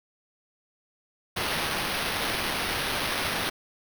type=noise with sample-and-hold; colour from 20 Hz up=violet; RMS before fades=-29 dBFS; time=1.36-3.5 s; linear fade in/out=10 ms; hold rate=7350 Hz; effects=none